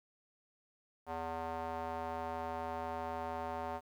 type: tone with band-pass filter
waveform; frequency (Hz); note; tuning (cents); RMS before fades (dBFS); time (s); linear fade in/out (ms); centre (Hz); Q
square; 82.1; E2; -6; -40; 1.06-3.81; 50; 810; 2.5
effects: 11-bit